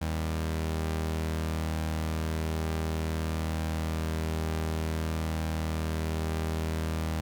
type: tone pair together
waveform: sawtooth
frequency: 79.63 / 198.8 Hz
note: D#2 / G3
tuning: +41 / +25 cents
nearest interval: octave + major third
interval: 1584 cents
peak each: -25 / -35 dBFS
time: 0.01-7.21 s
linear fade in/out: 10 ms
effects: none